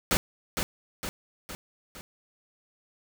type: noise with echo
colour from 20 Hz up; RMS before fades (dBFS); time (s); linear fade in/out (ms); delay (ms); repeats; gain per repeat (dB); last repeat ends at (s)
pink; -24; 0.11-0.17; 0; 460; 4; -5; 2.01
effects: none